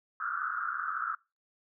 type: band-pass noise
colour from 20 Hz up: white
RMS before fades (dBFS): -34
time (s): 0.2-1.15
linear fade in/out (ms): 2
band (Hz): 1200 to 1500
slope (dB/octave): 96
effects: noise-tail reverb RT60 0.3 s tail -26 dB re dry